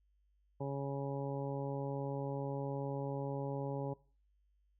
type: harmonic tone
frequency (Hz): 138.8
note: C#3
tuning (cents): +3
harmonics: 1 / 2 / 3 / 4 / 5 / 6 / 7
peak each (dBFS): -39 / -44 / -43 / -43 / -57 / -47 / -52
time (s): 0.6-3.94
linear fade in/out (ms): 10
effects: noise-tail reverb RT60 0.4 s tail -21 dB re dry + added 50 Hz sine -70 dBFS peak until 4.79 s